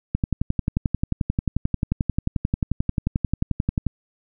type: click train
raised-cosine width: 5 ms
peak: -8 dBFS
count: 43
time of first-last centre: 0.15-3.867 s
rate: 11.3 Hz
effects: none